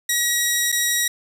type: tone with dropouts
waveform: 10% pulse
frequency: 1911 Hz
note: A#6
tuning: 43 cents sharp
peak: -9 dBFS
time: 0.09-1.08 s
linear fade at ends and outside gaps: 5 ms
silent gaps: 0.719-0.724 s
effects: none

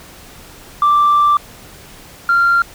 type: tone pair in turn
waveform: sine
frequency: 1174.7 / 1385.3 Hz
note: D6 / F6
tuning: 0 / -14 cents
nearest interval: minor third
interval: 286 cents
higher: second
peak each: -7 / -8 dBFS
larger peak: first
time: 0.82-1.37 / 2.29-2.62 s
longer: first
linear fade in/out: 2 ms
effects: tanh soft clip ceiling -6 dBFS + pink hiss -39 dBFS RMS until 2.74 s

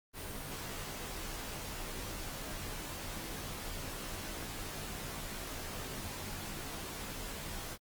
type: noise with comb filter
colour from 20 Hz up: pink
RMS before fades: -42 dBFS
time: 0.13-7.78 s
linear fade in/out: 50 ms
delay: 17 ms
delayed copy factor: -1
effects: Opus 32 kbps

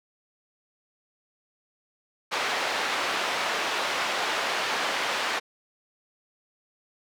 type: band-pass noise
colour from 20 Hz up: pink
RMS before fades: -28 dBFS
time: 2.31-5.4 s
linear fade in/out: 20 ms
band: 640 to 3900 Hz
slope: 12 dB/octave
effects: none

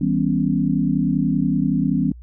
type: chord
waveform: sine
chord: C# half-diminished seventh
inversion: first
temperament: equal with one note detuned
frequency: 161.42 / 196 / 246.9 / 277.2 Hz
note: E3 / G3 / B3 / C#4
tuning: -36 / 0 / 0 / 0 cents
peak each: -22 dBFS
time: 0.01-2.12 s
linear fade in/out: 5 ms
effects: added 60 Hz sine -37 dBFS peak until 2.22 s

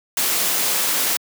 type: noise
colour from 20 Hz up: white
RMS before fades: -20 dBFS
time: 0.17-1.17 s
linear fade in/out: 2 ms
effects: high-pass 200 Hz 12 dB/octave

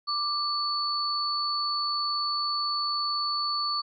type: tone pair together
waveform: sine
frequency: 1181 / 4459 Hz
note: D6 / C#8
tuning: +9 / +9 cents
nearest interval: octave + major seventh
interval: 2300 cents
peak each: -29 / -28 dBFS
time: 0.07-3.82 s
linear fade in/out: 20 ms
effects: none

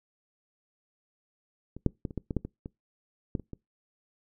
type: clicks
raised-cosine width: 3 ms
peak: -28 / -10 / -19 / -29 / -19 / -19 / -14 / -23 / -25 / -16 / -27 / -26 dBFS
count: 12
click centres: 1.766 / 1.863 / 2.052 / 2.108 / 2.177 / 2.308 / 2.367 / 2.45 / 2.659 / 3.352 / 3.397 / 3.533 s
effects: noise-tail reverb RT60 0.2 s tail -24 dB re dry

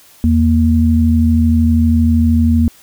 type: tone pair together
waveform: sine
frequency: 82.18 / 233.8 Hz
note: E2 / A#3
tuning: -5 / +5 cents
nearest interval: octave + tritone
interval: 1810 cents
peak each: -11 dBFS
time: 0.24-2.68 s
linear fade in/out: 0 ms
effects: white hiss -45 dBFS RMS until 2.82 s

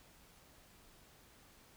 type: silence
effects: pink hiss -63 dBFS RMS until 1.76 s

